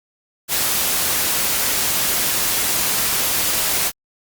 white noise, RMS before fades -19 dBFS, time 0.48-3.92 s, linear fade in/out 50 ms, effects Opus 48 kbps

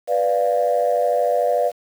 sine chord, B diminished, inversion none, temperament equal, 493.9 / 587.3 / 698.5 Hz, B4 / D5 / F5, 0 / 0 / 0 cents, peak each -20 / -19 / -20 dBFS, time 0.07-1.72 s, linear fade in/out 50 ms, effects tanh soft clip ceiling -8 dBFS + 7-bit

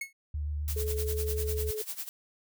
45% pulse tone with exponential decay, 2187 Hz, C#7, 24 cents flat, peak -30 dBFS, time 0.01-0.13 s, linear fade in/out 5 ms, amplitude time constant 26 ms
sine tone with vibrato, 74.3 Hz, D2, 21 cents sharp, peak -30 dBFS, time 0.34-1.71 s, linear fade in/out 5 ms, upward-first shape sine, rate 7.8 Hz, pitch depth 20 cents each way
blue noise with tremolo, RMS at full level -35 dBFS, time 0.68-2.09 s, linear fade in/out 0 ms, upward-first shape sine, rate 10 Hz, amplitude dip 85%
sine tone, 430 Hz, A4, 40 cents flat, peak -33 dBFS, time 0.76-1.82 s, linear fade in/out 5 ms
effects none

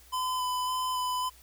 square tone with vibrato, 1010 Hz, B5, 39 cents sharp, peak -29 dBFS, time 0.12-1.3 s, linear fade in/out 20 ms, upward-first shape square, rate 1.8 Hz, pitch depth 11 cents each way, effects added 60 Hz sine -57 dBFS peak until 1.42 s + white hiss -57 dBFS RMS until 1.42 s

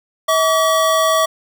square tone pair together, 642 / 1143.2 Hz, E5 / D6, -46 / -47 cents, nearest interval minor seventh, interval 999 cents, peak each -16 dBFS, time 0.28-1.26 s, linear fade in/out 10 ms, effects none

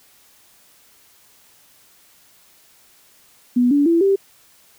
sine tone with pitch steps, 245.5 / 286.9 / 335.4 / 392 Hz, B3 / D4 / E4 / G4, -10 / -40 / +30 / 0 cents, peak -12 dBFS, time 3.56-4.16 s, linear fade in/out 10 ms, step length 150 ms, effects white hiss -53 dBFS RMS until 4.78 s

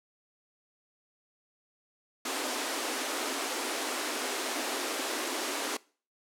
pink high-pass noise, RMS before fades -33 dBFS, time 2.25-5.77 s, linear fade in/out 5 ms, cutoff 250 Hz, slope 96 dB/octave, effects noise-tail reverb RT60 0.4 s tail -22 dB re dry + low-pass 11000 Hz 12 dB/octave

